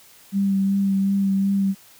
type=tone with vibrato; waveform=sine; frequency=196 Hz; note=G3; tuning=in tune; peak=-17 dBFS; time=0.32-1.75 s; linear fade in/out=50 ms; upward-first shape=sine; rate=2.7 Hz; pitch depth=17 cents each way; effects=white hiss -50 dBFS RMS until 1.99 s